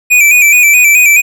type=tone with vibrato; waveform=square; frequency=2400 Hz; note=D7; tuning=37 cents sharp; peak=-4 dBFS; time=0.1-1.22 s; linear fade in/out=20 ms; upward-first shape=square; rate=4.7 Hz; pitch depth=53 cents each way; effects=none